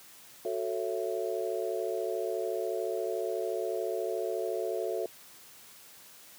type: chord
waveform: sine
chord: F# minor seventh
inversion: none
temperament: just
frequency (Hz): 370 / 444 / 555 / 666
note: F#4 / A4 / C#5 / E5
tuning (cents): 0 / +16 / +2 / +18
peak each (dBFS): -35 / -34 / -38 / -36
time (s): 0.45-5.06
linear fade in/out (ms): 2
effects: white hiss -53 dBFS RMS until 6.38 s + high-pass 100 Hz 12 dB/octave